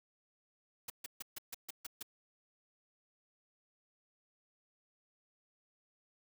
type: noise bursts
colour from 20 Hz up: white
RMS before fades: -43 dBFS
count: 8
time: 0.88-2.028 s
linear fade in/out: 5 ms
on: 21 ms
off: 140 ms
effects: none